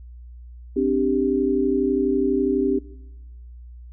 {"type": "chord", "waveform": "sine", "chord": "C suspended second", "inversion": "none", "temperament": "equal", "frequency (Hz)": [261.6, 293.7, 392], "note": ["C4", "D4", "G4"], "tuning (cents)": [0, 0, 0], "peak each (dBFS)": [-22, -23, -21], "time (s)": [0.76, 2.79], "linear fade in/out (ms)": 10, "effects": ["noise-tail reverb RT60 1.0 s tail -21 dB re dry", "added 60 Hz sine -38 dBFS peak until 3.92 s"]}